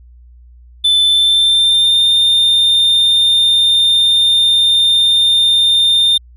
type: tone with pitch glide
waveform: triangle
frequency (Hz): 3520 to 3619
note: A7 to A7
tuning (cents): 0 to +48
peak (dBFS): -7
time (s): 0.84-6.18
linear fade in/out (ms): 10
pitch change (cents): +48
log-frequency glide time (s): 1.04-1.98
effects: added 60 Hz sine -38 dBFS peak until 6.36 s